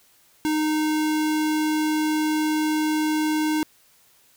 square tone, 308.3 Hz, D#4, 16 cents flat, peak -21 dBFS, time 0.45-3.63 s, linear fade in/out 0 ms, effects white hiss -58 dBFS RMS until 4.36 s

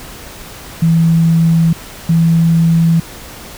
sine tone pair in turn, 164.81 / 165.44 Hz, E3 / E3, 0 / +7 cents, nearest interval unison, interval 7 cents, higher second, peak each -7 dBFS, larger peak neither, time 0.82-1.73 / 2.09-3 s, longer neither, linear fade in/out 5 ms, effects pink hiss -32 dBFS RMS until 3.57 s

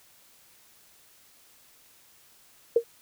sine tone with exponential decay, 466.2 Hz, A#4, in tune, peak -13 dBFS, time 2.76-2.84 s, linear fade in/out 5 ms, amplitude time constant 17 ms, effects white hiss -58 dBFS RMS until 3.01 s

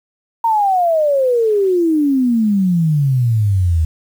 sine exponential sweep, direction down, 932.3 to 77.78 Hz, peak -11 dBFS, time 0.44-3.85 s, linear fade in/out 5 ms, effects 7-bit

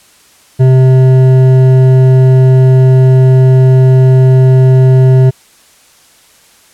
triangle tone with hard clipping, 130 Hz, C3, 11 cents flat, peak -4 dBFS, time 0.59-5.31 s, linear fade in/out 20 ms, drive 13 dB, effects white hiss -44 dBFS RMS until 6.73 s + low-pass 11000 Hz 12 dB/octave

